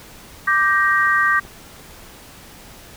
sine chord, G minor, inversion second, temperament just, 1176 / 1568 / 1881.6 Hz, D6 / G6 / Bb6, +2 / 0 / +16 cents, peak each -18 dBFS, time 0.47-1.4 s, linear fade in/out 10 ms
clicks, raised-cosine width 2 ms, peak -27 dBFS, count 2, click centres 1.07 / 1.451 s
effects pink hiss -42 dBFS RMS until 2.96 s

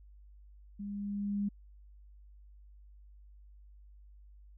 sine tone with level ramp, 202.6 Hz, G#3, 43 cents flat, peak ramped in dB -38 to -29 dBFS, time 0.79-1.49 s, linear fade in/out 10 ms, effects added 50 Hz sine -53 dBFS peak until 4.57 s

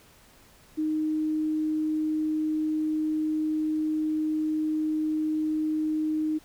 sine tone, 310 Hz, D#4, 6 cents flat, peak -24 dBFS, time 0.77-6.39 s, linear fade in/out 20 ms, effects pink hiss -56 dBFS RMS until 6.44 s

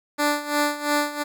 10% pulse tone with tremolo, 293.7 Hz, D4, in tune, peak -10 dBFS, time 0.18-1.24 s, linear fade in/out 20 ms, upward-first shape sine, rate 2.9 Hz, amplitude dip 80%, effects none

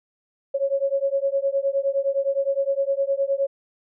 sine beating tone pair, 546 / 555.7 Hz, C#5 / C#5, -26 / +4 cents, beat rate 9.7 Hz, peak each -23 dBFS, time 0.54-3.47 s, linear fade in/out 10 ms, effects none

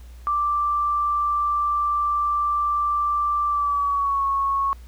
sine tone with pitch glide, 1174.7 to 1102.4 Hz, D6 to C#6, 0 to -10 cents, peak -19 dBFS, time 0.27-4.73 s, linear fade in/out 0 ms, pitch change -110 cents, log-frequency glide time 3.47-4.25 s, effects added 60 Hz sine -39 dBFS peak until 4.87 s + pink hiss -55 dBFS RMS until 4.87 s

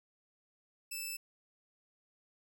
10% pulse tone, 2637 Hz, E7, in tune, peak -30 dBFS, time 0.91-1.17 s, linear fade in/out 10 ms, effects none

